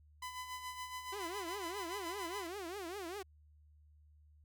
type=tone with tremolo; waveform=sawtooth; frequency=1006 Hz; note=B5; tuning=32 cents sharp; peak=-37 dBFS; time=0.22-2.47 s; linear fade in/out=5 ms; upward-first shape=sine; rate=7.1 Hz; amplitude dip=55%
type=tone with vibrato; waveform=sawtooth; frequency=370 Hz; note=F#4; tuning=in tune; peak=-38 dBFS; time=1.12-3.23 s; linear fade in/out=10 ms; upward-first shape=triangle; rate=5 Hz; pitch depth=250 cents each way
effects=added 75 Hz sine -61 dBFS peak until 4.44 s